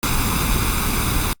pink noise with comb filter, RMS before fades -19 dBFS, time 0.03-1.33 s, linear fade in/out 0 ms, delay 0.81 ms, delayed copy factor +0.65, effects noise-tail reverb RT60 0.1 s tail -26 dB re dry + Opus 48 kbps

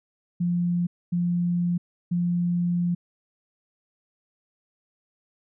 sine tone bursts at uneven times, 174.61 Hz, F3, in tune, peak -21 dBFS, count 3, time 0.4-0.87 / 1.12-1.78 / 2.11-2.95 s, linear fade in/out 10 ms, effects none

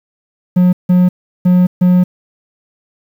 triangle tone bursts at uneven times, 180.3 Hz, F#3, 45 cents flat, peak -4 dBFS, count 4, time 0.56-0.73 / 0.89-1.09 / 1.45-1.67 / 1.81-2.04 s, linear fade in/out 10 ms, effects 7-bit

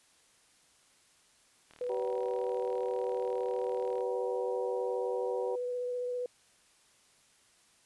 click train, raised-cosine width 0.3 ms, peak -38 dBFS, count 89, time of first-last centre 1.71-4.008 s, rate 38.3 Hz
sine tone with vibrato, 493.9 Hz, B4, in tune, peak -32 dBFS, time 1.81-6.26 s, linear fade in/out 2 ms, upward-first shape triangle, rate 15 Hz, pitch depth 14 cents each way
harmonic tone, 190.9 Hz, G3, 46 cents flat, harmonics 2 / 3 / 4 / 5, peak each -36 / -42 / -43 / -44 dBFS, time 1.89-5.56 s, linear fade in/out 10 ms
effects white hiss -65 dBFS RMS until 7.85 s + resampled to 24000 Hz

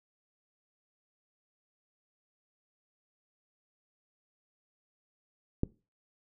click, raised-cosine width 3 ms, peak -14 dBFS, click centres 5.634 s, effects noise-tail reverb RT60 0.3 s tail -22 dB re dry

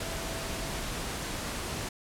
sine tone in noise, 659.3 Hz, E5, in tune, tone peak -44 dBFS, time 0-0.85 s, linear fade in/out 5 ms, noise pink, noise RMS -35 dBFS, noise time 0-1.89 s, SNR -12 dB, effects low-pass 11000 Hz 12 dB/octave

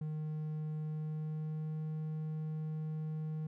triangle tone with pitch glide, 154.2 to 155.81 Hz, D#3 to D#3, -15 to +3 cents, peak -34 dBFS, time 0.01-3.47 s, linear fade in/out 5 ms, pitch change +18 cents, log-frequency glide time 0.81-1.8 s, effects none

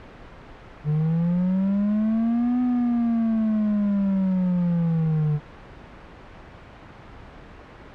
triangle linear two-way sweep, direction up then down, 146.83 to 250 to 146.83 Hz, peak -17 dBFS, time 0.84-5.4 s, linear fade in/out 50 ms, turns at 2.61 s, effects pink hiss -43 dBFS RMS until 7.94 s + low-pass 2000 Hz 12 dB/octave

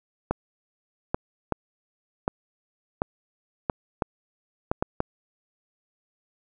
clicks, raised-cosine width 1 ms, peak -9 dBFS, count 10, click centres 0.31 / 1.145 / 1.523 / 2.279 / 3.019 / 3.698 / 4.022 / 4.715 / 4.825 / 5.004 s, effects none

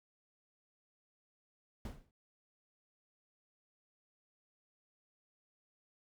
brown noise with exponential decay, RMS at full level -38 dBFS, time 1.85-2.11 s, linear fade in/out 2 ms, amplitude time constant 56 ms, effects none

